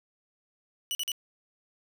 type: tone bursts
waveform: sawtooth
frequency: 2949 Hz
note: F#7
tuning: 6 cents flat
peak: -26 dBFS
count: 3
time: 0.91-1.118 s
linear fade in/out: 0 ms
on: 40 ms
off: 44 ms
effects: none